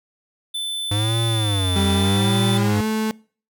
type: tone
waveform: square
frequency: 3520 Hz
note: A7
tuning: in tune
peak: -24 dBFS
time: 0.54-2.58 s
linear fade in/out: 10 ms
type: tone with vibrato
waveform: square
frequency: 100.7 Hz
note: G2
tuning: 47 cents sharp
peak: -20 dBFS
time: 0.91-2.81 s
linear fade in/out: 5 ms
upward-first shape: sine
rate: 0.8 Hz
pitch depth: 230 cents each way
type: tone with pitch glide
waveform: 35% pulse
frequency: 196.6 to 218.1 Hz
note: G3 to A3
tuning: +5 to -15 cents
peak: -18 dBFS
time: 1.76-3.11 s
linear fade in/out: 0 ms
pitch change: +180 cents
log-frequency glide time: 2.54-2.86 s
effects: noise-tail reverb RT60 0.4 s tail -23 dB re dry